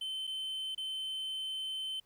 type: tone with dropouts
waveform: triangle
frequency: 3075 Hz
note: G7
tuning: 34 cents flat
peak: -34 dBFS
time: 0.01-2 s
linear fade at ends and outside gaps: 5 ms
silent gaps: 0.27-0.274 / 0.749-0.777 s
effects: pink hiss -72 dBFS RMS until 2.05 s